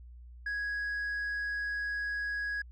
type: tone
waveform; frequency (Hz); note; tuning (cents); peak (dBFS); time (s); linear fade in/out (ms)
sine; 1661.2; G#6; 0; -29; 0.46-2.62; 5
effects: tanh soft clip ceiling -31 dBFS + added 60 Hz sine -47 dBFS peak until 2.71 s